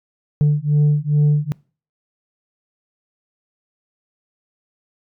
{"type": "beating tone pair", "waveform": "sine", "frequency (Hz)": [146.83, 149.23], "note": ["D3", "D3"], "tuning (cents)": [0, 28], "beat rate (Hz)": 2.4, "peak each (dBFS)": -14, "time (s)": [0.41, 1.52], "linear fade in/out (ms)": 0, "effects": ["noise-tail reverb RT60 0.4 s tail -25 dB re dry", "tanh soft clip ceiling -10 dBFS"]}